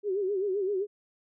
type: tone with vibrato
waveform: sine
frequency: 392 Hz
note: G4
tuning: in tune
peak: -26 dBFS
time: 0.03-0.87 s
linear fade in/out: 50 ms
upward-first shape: sine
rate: 7.7 Hz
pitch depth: 110 cents each way
effects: none